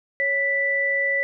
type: tone pair together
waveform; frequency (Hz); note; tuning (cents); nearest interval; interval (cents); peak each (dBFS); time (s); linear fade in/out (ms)
sine; 554.4 / 1975.5; C#5 / B6; 0 / 0; octave + minor seventh; 2200; -27 / -20; 0.2-1.23; 0
effects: none